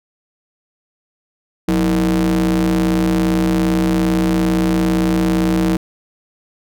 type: ring-modulated tone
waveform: square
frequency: 70.2 Hz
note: C#2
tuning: 22 cents sharp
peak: -11 dBFS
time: 1.68-5.77 s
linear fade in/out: 5 ms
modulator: 252 Hz
effects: none